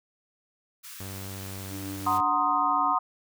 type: high-pass noise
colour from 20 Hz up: white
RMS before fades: -43 dBFS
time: 0.83-2.19 s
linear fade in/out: 20 ms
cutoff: 1100 Hz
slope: 48 dB/octave
type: tone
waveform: sawtooth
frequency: 96.2 Hz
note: G2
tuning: 32 cents flat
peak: -33 dBFS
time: 1-2.21 s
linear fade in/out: 5 ms
type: tone with pitch glide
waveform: sine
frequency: 293.7 to 287.3 Hz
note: D4 to D4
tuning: 0 to -38 cents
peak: -36 dBFS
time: 1.7-2.96 s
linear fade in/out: 50 ms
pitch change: -38 cents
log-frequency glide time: 2.18-2.83 s
type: chord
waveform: sine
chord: C half-diminished seventh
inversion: second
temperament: equal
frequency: 740 / 932.3 / 1046.5 / 1244.5 Hz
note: Gb5 / Bb5 / C6 / Eb6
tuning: 0 / 0 / 0 / 0 cents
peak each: -29 / -29 / -26 / -26 dBFS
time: 2.06-2.99 s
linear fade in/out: 10 ms
effects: none